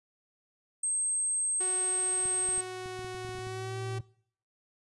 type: tone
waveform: sine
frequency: 8372 Hz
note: C9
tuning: in tune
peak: -28 dBFS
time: 0.83-2.61 s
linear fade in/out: 5 ms
type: tone with exponential growth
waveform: triangle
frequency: 112.7 Hz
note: A2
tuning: 42 cents sharp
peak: -31 dBFS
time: 1.57-4.01 s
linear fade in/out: 5 ms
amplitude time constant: 530 ms
type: tone with pitch glide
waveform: sawtooth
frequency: 370 to 384.8 Hz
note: F#4 to G4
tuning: 0 to -32 cents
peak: -33 dBFS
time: 1.6-3.99 s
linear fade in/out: 10 ms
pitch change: +68 cents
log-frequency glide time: 3.36-3.78 s
type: clicks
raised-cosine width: 5 ms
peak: -36 dBFS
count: 12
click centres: 2.256 / 2.489 / 2.578 / 2.859 / 2.992 / 3.046 / 3.147 / 3.249 / 3.292 / 3.352 / 3.387 / 3.47 s
effects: noise-tail reverb RT60 0.6 s tail -22 dB re dry + resampled to 24000 Hz